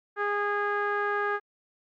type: tone with low-pass filter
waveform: sawtooth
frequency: 410.6 Hz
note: G#4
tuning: 20 cents flat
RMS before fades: -28 dBFS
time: 0.16-1.4 s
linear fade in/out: 50 ms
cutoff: 1500 Hz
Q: 7
effects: Opus 48 kbps